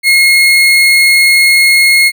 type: tone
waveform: 35% pulse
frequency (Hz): 2157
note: C#7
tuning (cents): -48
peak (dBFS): -3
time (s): 0.03-2.12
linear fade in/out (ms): 50
effects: none